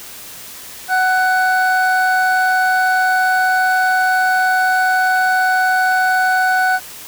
triangle tone pair together, 745 / 1490 Hz, F#5 / F#6, +12 / +12 cents, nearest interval octave, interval 1200 cents, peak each -13 dBFS, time 0.88-6.8 s, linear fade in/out 50 ms, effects white hiss -34 dBFS RMS until 7.07 s

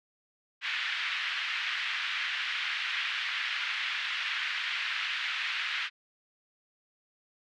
pink band-pass noise, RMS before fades -33 dBFS, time 0.61-5.9 s, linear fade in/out 50 ms, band 1600 to 3400 Hz, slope 24 dB/octave, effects none

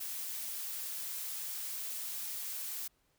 blue noise, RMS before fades -40 dBFS, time 0-2.88 s, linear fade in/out 10 ms, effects pink hiss -74 dBFS RMS until 3.18 s

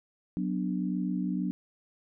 sine chord, B minor, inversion second, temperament equal, 185 / 246.9 / 293.7 Hz, F#3 / B3 / D4, 0 / 0 / 0 cents, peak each -30 / -34 / -34 dBFS, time 0.37-1.51 s, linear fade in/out 0 ms, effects none

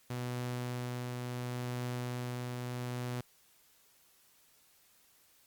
sawtooth tone with tremolo, 123.47 Hz, B2, in tune, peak -31 dBFS, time 0.1-3.21 s, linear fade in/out 5 ms, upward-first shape triangle, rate 0.71 Hz, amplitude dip 25%, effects white hiss -66 dBFS RMS until 5.46 s + Opus 48 kbps

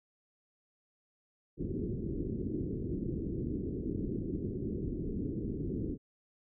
white low-pass noise, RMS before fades -36 dBFS, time 1.57-5.98 s, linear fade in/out 50 ms, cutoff 390 Hz, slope 48 dB/octave, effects none

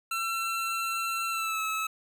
25% pulse tone with pitch glide, 1348 to 1297.6 Hz, E6 to E6, +38 to -28 cents, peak -25 dBFS, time 0.11-1.87 s, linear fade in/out 5 ms, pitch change -66 cents, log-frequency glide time 1.3-1.6 s, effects none

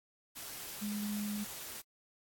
sine tone in noise, 207.7 Hz, G#3, in tune, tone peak -35 dBFS, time 0.81-1.45 s, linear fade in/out 20 ms, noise white, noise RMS -45 dBFS, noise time 0.35-1.82 s, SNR +7 dB, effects AAC 64 kbps

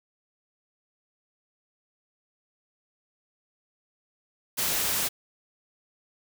white noise, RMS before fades -27 dBFS, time 4.57-5.09 s, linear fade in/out 20 ms, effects none

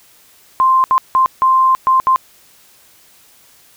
sine tone bursts at uneven times, 1046.5 Hz, C6, in tune, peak -8 dBFS, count 6, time 0.6-0.84 / 0.91-0.98 / 1.15-1.26 / 1.42-1.75 / 1.87-2 / 2.07-2.16 s, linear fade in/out 0 ms, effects white hiss -48 dBFS RMS until 3.76 s

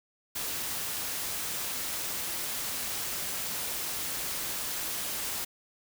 white noise, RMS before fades -34 dBFS, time 0.35-5.45 s, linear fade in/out 10 ms, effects none

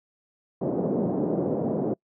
pink band-pass noise, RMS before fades -26 dBFS, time 0.61-1.94 s, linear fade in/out 5 ms, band 170 to 590 Hz, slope 24 dB/octave, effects noise-tail reverb RT60 0.1 s tail -25 dB re dry

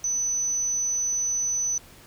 sine tone, 6000 Hz, F#8, 23 cents sharp, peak -23 dBFS, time 0.04-1.78 s, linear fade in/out 2 ms, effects pink hiss -50 dBFS RMS until 2.06 s

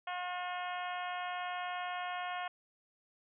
harmonic tone with a mistuned harmonic, 358.9 Hz, F4, 47 cents sharp, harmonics 2 / 3 / 4 / 5 / 6 / 7 / 8 / 9, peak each -39 / -43 / -45 / -47 / -49 / -50 / -51 / -52 dBFS, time 0.07-2.48 s, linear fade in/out 5 ms, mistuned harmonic 7, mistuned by +15 cents, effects none

